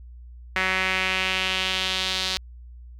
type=tone with band-pass filter sweep; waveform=sawtooth; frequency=187.6 Hz; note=F#3; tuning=24 cents sharp; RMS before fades=-25 dBFS; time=0.56-2.37 s; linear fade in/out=0 ms; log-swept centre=2000 to 4100 Hz; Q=2.5; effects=added 60 Hz sine -40 dBFS peak until 2.99 s